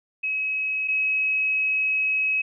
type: tone pair in turn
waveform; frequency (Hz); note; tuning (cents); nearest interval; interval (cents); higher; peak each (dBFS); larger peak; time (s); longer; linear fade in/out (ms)
sine; 2557 / 2557; D#7 / D#7; +47 / +47; unison; 0; neither; -23 / -20; second; 0.23-0.88 / 0.88-2.42; second; 10
effects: none